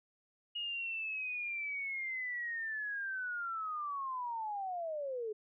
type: linear sweep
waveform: sine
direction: down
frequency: 2878 to 415.3 Hz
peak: -36 dBFS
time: 0.55-5.33 s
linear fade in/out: 10 ms
effects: none